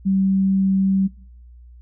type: tone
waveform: sine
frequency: 192.7 Hz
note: G3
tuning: 29 cents flat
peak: -15 dBFS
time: 0.05-1.08 s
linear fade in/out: 20 ms
effects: noise-tail reverb RT60 0.7 s tail -25 dB re dry + added 60 Hz sine -41 dBFS peak until 1.81 s